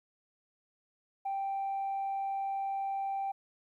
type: tone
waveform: sine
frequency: 784 Hz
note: G5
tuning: in tune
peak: -30 dBFS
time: 1.25-3.32 s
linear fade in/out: 10 ms
effects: tanh soft clip ceiling -29 dBFS + 12-bit